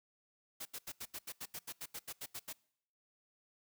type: noise bursts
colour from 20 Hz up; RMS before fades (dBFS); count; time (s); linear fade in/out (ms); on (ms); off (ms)
white; -44; 15; 0.6-2.53; 10; 54; 80
effects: noise-tail reverb RT60 0.7 s tail -24 dB re dry